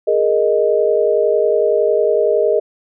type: chord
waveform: sine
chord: Ab suspended second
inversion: none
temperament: equal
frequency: 415.3 / 466.2 / 622.3 Hz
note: Ab4 / Bb4 / Eb5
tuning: 0 / 0 / 0 cents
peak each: -16 dBFS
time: 0.07-2.6 s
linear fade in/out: 10 ms
effects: none